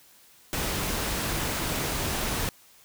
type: noise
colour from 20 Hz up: pink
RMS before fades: -29 dBFS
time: 0.53-2.49 s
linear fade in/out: 0 ms
effects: white hiss -56 dBFS RMS until 2.84 s